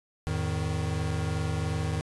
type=tone cluster; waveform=square; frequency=85.2 / 108 / 156.1 Hz; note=F2 / A2 / D#3; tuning=-42 / -32 / +6 cents; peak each=-32 / -34 / -32 dBFS; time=0.27-2.01 s; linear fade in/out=0 ms; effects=resampled to 24000 Hz